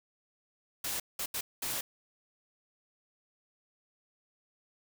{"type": "noise bursts at uneven times", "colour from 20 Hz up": "white", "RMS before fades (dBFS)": -35, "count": 4, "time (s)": [[0.84, 1], [1.19, 1.26], [1.34, 1.41], [1.62, 1.81]], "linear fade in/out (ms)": 5, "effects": []}